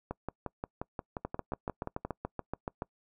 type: two click trains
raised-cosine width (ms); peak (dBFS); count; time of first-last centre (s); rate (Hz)
1; -20 / -21; 12 / 12; 1.25-2.821 / 0.11-2.05; 7 / 5.67
effects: noise-tail reverb RT60 0.1 s tail -25 dB re dry